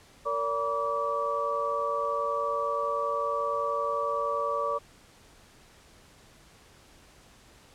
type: tone cluster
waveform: sine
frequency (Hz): 462.3 / 573 / 964 / 1152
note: A#4 / D5 / B5 / D6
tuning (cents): -14 / -43 / -42 / -34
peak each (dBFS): -34 / -31 / -38 / -29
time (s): 0.25-4.79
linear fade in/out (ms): 20
effects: pink hiss -56 dBFS RMS until 7.74 s + low-pass 10000 Hz 12 dB/octave